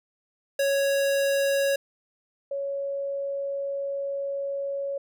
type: tone pair in turn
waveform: square / sine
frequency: 554.4 / 556.6 Hz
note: C#5 / C#5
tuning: 0 / +7 cents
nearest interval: unison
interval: 7 cents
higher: second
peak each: -22 / -27 dBFS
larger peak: first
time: 0.59-1.76 / 2.51-4.98 s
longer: second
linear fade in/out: 5 ms
effects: none